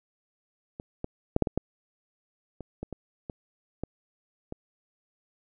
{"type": "clicks", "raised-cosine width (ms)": 2, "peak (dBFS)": [-24, -18, -8, -7, -15, -12, -25, -21, -22, -22, -18, -22], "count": 12, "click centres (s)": [0.799, 1.044, 1.364, 1.423, 1.472, 1.576, 2.607, 2.83, 2.927, 3.298, 3.836, 4.524], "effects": []}